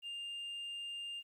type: tone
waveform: sine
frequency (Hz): 2804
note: F7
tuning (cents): +6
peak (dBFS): -38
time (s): 0.02-1.23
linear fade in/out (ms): 50
effects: tanh soft clip ceiling -40 dBFS + 12-bit